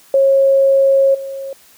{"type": "tone with level steps", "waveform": "sine", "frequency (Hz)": 544, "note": "C#5", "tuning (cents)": -33, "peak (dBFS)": [-8, -23], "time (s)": [0.14, 1.53], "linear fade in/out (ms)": 2, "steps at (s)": 1.14, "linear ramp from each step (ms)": 10, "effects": ["white hiss -47 dBFS RMS until 1.77 s", "high-pass 60 Hz 12 dB/octave"]}